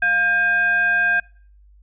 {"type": "tone with frequency modulation", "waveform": "sine", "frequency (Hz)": 1600, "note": "G6", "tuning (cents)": 35, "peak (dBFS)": -15, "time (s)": [0.02, 1.2], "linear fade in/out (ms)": 5, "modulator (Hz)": 895, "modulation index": 0.45, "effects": ["noise-tail reverb RT60 0.5 s tail -25 dB re dry", "added 50 Hz sine -47 dBFS peak until 1.82 s"]}